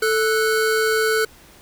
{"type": "tone pair together", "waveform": "square", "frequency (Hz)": [440, 1478.7], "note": ["A4", "F#6"], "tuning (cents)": [0, -1], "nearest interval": "octave + major sixth", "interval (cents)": 2099, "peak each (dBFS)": [-19, -22], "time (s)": [0.02, 1.25], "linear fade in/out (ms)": 5, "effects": ["pink hiss -48 dBFS RMS until 1.61 s"]}